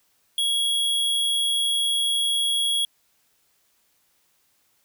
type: tone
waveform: square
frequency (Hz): 3322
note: G#7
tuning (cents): 0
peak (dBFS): -21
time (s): 0.38-2.85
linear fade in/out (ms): 2
effects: white hiss -66 dBFS RMS until 4.84 s